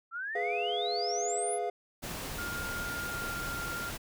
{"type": "exponential sweep", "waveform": "sine", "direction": "up", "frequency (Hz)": [1318.5, 10820], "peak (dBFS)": -34, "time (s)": [0.11, 1.59], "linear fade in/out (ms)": 50}
{"type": "chord", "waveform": "triangle", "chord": "F diminished", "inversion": "first", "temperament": "equal", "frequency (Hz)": [415.3, 493.9, 698.5], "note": ["Ab4", "Cb5", "F5"], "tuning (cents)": [0, 0, 0], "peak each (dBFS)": [-33, -36, -31], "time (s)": [0.35, 1.7], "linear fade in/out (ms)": 5}
{"type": "noise", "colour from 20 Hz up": "pink", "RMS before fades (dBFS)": -39, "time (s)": [2.02, 3.98], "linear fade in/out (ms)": 20}
{"type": "tone with pitch glide", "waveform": "sine", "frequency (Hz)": [1408, 1395], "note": ["F6", "F6"], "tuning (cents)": [14, -2], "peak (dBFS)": -36, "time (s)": [2.38, 3.9], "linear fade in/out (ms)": 10, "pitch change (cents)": -16, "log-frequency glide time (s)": [3.05, 3.28]}
{"effects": []}